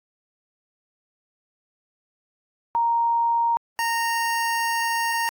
sine / 25% pulse tone pair in turn, 932.3 / 924.3 Hz, A#5 / A#5, 0 / -15 cents, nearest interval unison, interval 15 cents, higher first, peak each -18 dBFS, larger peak neither, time 2.75-3.57 / 3.79-5.29 s, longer second, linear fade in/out 0 ms, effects AAC 64 kbps

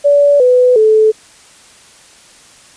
sine tone with pitch steps, 574 / 499.7 / 435 Hz, D5 / B4 / A4, -40 / +20 / -20 cents, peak -5 dBFS, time 0.04-1.12 s, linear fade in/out 20 ms, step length 360 ms, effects white hiss -42 dBFS RMS until 2.76 s + resampled to 22050 Hz

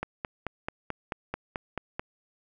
click train, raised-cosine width 0.5 ms, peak -16 dBFS, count 10, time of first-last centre 0.03-1.995 s, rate 4.58 Hz, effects none

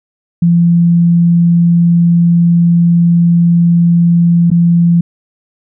sine tone with dropouts, 170.9 Hz, F3, 37 cents flat, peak -5 dBFS, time 0.42-5.01 s, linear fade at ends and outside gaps 5 ms, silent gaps 4.503-4.514 s, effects none

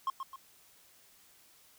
triangle tone with echo, 1070 Hz, C6, 38 cents sharp, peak -27 dBFS, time 0.07-0.1 s, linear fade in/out 2 ms, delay 130 ms, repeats 2, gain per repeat -7 dB, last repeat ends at 0.36 s, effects white hiss -62 dBFS RMS until 1.78 s

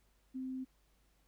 sine tone, 260 Hz, C4, 11 cents flat, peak -38 dBFS, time 0.34-0.65 s, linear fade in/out 20 ms, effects added 50 Hz sine -70 dBFS peak until 1.27 s + pink hiss -75 dBFS RMS until 1.27 s

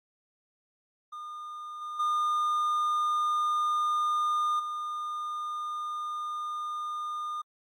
triangle tone with level steps, 1215 Hz, D#6, 42 cents flat, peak -36 / -33 / -23 / -30 dBFS, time 1.12-7.42 s, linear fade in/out 10 ms, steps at 1.81 / 1.99 / 4.59 s, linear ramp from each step 10 ms, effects AAC 64 kbps

